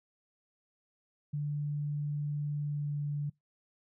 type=tone with pitch glide; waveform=sine; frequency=146.8 to 145.79 Hz; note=D3 to D3; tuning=0 to -12 cents; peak=-31 dBFS; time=1.33-3.3 s; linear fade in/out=10 ms; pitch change=-12 cents; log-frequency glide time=2.61-2.95 s; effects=noise-tail reverb RT60 0.2 s tail -26 dB re dry